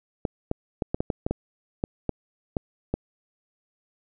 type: clicks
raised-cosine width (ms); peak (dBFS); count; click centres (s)
2; -11; 12; 0.252 / 0.514 / 0.822 / 0.945 / 1.005 / 1.102 / 1.265 / 1.31 / 1.839 / 2.093 / 2.568 / 2.94
effects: none